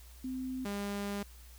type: tone pair in turn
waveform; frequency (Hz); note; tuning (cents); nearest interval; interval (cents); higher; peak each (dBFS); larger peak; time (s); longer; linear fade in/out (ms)
sine / sawtooth; 258.4 / 201.9; C4 / G#3; -21 / -49; major third; 428; first; -35 / -31; second; 0.24-0.65 / 0.65-1.23; second; 5
effects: added 60 Hz sine -51 dBFS peak until 1.58 s + white hiss -59 dBFS RMS until 1.58 s